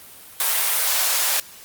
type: high-pass noise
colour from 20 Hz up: white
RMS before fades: -20 dBFS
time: 0.4-1.4 s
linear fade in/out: 2 ms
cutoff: 560 Hz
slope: 24 dB/octave
effects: white hiss -43 dBFS RMS until 1.64 s + Opus 32 kbps